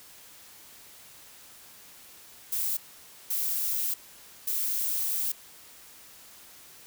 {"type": "noise bursts at uneven times", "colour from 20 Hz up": "violet", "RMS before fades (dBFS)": -29, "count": 3, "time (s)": [[2.52, 2.77], [3.3, 3.94], [4.47, 5.32]], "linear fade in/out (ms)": 5, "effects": ["white hiss -51 dBFS RMS until 6.86 s"]}